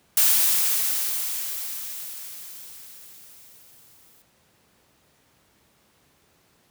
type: noise with exponential decay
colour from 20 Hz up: blue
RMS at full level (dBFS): -17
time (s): 0.17-4.22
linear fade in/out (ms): 2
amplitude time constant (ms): 880
effects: pink hiss -62 dBFS RMS until 6.7 s + high-pass 80 Hz 12 dB/octave